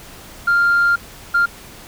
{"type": "tone bursts at uneven times", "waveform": "sine", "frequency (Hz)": 1396.9, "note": "F6", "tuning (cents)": 0, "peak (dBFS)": -10, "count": 2, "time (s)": [[0.47, 0.96], [1.34, 1.46]], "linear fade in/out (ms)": 10, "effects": ["tanh soft clip ceiling -9 dBFS", "pink hiss -39 dBFS RMS until 1.87 s"]}